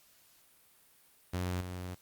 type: tone with level steps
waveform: sawtooth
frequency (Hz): 90.4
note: F#2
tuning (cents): -40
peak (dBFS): -28 / -35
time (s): 1.33-1.95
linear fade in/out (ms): 10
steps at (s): 1.61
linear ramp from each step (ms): 2
effects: white hiss -64 dBFS RMS until 2.01 s + Opus 48 kbps